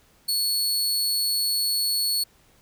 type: tone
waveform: sawtooth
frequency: 4400 Hz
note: C#8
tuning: 14 cents flat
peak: -19 dBFS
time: 0.28-2.24 s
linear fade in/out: 10 ms
effects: pink hiss -59 dBFS RMS until 2.61 s